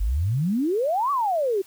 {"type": "exponential two-way sweep", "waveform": "sine", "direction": "up then down", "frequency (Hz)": [45.38, 1174.7, 368.5], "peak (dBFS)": -20, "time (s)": [0, 1.62], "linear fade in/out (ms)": 10, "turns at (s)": 1.11, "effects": ["white hiss -52 dBFS RMS until 1.66 s"]}